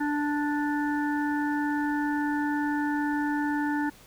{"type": "harmonic tone", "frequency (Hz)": 293.7, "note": "D4", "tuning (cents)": 0, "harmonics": [1, 3, 5, 6], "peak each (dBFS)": [-26, -32, -36, -36], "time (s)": [0, 3.9], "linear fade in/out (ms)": 10, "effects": ["pink hiss -53 dBFS RMS until 4.06 s"]}